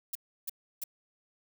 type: noise bursts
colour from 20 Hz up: violet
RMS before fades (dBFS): -35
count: 3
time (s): 0.13-0.839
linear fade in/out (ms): 5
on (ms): 23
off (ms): 320
effects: none

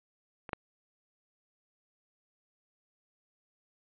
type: clicks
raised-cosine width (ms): 0.5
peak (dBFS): -27 / -16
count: 2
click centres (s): 0.492 / 0.532
effects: resampled to 8000 Hz

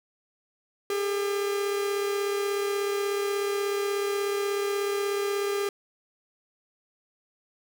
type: tone pair together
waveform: 45% pulse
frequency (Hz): 402.1 / 438.6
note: G4 / A4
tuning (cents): +44 / -6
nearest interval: major second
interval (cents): 150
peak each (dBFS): -26 / -36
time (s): 0.9-5.69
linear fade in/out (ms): 2
effects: none

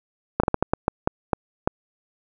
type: slowing click train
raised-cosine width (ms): 1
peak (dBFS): -4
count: 10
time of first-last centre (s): 0.4-1.675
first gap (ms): 35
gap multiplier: 1.33
effects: none

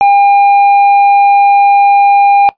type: tone with hard clipping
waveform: sine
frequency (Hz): 804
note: G5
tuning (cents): +44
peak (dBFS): -5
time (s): 0.01-2.49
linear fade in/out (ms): 0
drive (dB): 5
effects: noise-tail reverb RT60 0.1 s tail -18 dB re dry + resampled to 11025 Hz

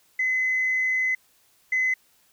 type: tone pair in turn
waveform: sine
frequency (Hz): 2033 / 2033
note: B6 / B6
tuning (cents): +50 / +50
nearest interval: unison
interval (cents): 0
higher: neither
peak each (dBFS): -20 / -19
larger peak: second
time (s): 0.19-1.15 / 1.72-1.94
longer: first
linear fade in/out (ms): 5
effects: tanh soft clip ceiling -16 dBFS + white hiss -62 dBFS RMS until 2.32 s

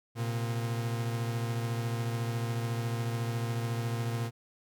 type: beating tone pair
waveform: 40% pulse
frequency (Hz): 116 / 130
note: A#2 / C3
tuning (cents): -8 / -11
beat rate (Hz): 14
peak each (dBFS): -30 / -38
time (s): 0.15-4.31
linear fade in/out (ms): 50
effects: none

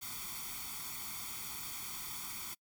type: noise with comb filter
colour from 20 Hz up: white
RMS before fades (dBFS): -43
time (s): 0.01-2.55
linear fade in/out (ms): 20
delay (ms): 0.88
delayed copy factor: +0.95
effects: noise-tail reverb RT60 0.1 s tail -26 dB re dry

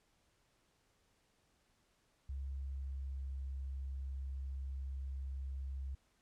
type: tone with pitch glide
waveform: sine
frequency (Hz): 67.9 to 67.16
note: C#2 to C2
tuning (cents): -35 to +46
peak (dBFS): -39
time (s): 2.29-5.95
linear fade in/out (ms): 5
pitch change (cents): -19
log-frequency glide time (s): 2.5-3.31
effects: pink hiss -75 dBFS RMS until 6.21 s + low-pass 10000 Hz 12 dB/octave

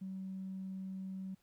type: tone with tanh clipping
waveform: triangle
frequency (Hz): 189.9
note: F#3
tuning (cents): +45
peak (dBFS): -40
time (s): 0.01-1.35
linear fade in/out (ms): 10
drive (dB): 4
effects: pink hiss -75 dBFS RMS until 1.42 s

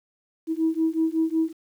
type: beating tone pair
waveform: sine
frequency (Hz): 320 / 325.4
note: D#4 / E4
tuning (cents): +49 / -22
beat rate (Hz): 5.4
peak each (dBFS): -23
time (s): 0.47-1.53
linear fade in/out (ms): 50
effects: tanh soft clip ceiling -13 dBFS + 9-bit

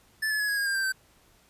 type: tone with pitch steps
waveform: square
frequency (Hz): 1747 / 1717 / 1687.5 / 1658.5 / 1630 / 1602 / 1574.5 / 1547.4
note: A6 / A6 / G#6 / G#6 / G#6 / G6 / G6 / G6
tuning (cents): -13 / -43 / +27 / -3 / -33 / +37 / +7 / -23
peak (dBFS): -26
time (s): 0.22-0.924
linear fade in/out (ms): 10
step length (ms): 88
effects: pink hiss -61 dBFS RMS until 1.49 s + resampled to 32000 Hz

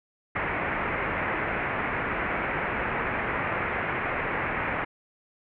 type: low-pass noise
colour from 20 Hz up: white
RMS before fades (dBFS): -29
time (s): 0.35-4.85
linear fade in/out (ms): 10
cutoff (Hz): 2300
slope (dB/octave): 48
effects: none

